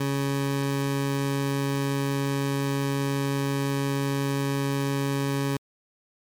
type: tone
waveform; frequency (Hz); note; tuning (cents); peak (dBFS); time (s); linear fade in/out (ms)
20% pulse; 138.9; C#3; +4; -19; 0-5.57; 5
effects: MP3 96 kbps